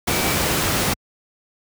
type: tone in noise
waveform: sine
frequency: 2307 Hz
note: D7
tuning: 31 cents flat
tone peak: -29 dBFS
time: 0.1-0.37 s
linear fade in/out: 10 ms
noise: pink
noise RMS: -20 dBFS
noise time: 0.07-0.94 s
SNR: -12 dB
effects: high-pass 60 Hz 12 dB/octave